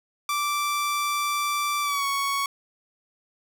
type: tone with pitch glide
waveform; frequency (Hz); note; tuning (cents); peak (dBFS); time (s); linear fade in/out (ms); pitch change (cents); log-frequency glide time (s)
sawtooth; 1170 to 1112.7; D6 to C#6; -7 to +6; -20; 0.29-2.46; 2; -87; 1.82-2.05
effects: none